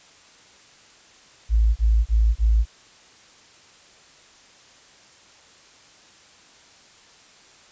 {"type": "tone bursts", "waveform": "sine", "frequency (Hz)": 55, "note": "A1", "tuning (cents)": 0, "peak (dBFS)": -14, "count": 4, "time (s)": [1.49, 2.654], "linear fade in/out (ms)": 50, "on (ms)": 270, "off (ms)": 28, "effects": ["white hiss -51 dBFS RMS until 7.71 s", "resampled to 16000 Hz"]}